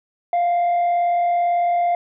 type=tone with frequency modulation; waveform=sine; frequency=698.5 Hz; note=F5; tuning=in tune; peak=-13 dBFS; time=0.33-1.95 s; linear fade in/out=2 ms; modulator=38 Hz; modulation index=0.25; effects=tanh soft clip ceiling -15 dBFS